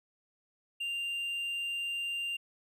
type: tone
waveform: triangle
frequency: 2788 Hz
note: F7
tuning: 4 cents flat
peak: -31 dBFS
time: 0.8-2.37 s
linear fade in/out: 10 ms
effects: none